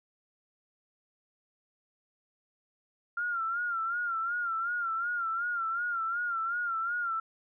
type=tone with vibrato; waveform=sine; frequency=1385 Hz; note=F6; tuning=15 cents flat; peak=-29 dBFS; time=3.17-7.2 s; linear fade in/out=5 ms; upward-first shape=sine; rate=2.7 Hz; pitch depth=79 cents each way; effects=none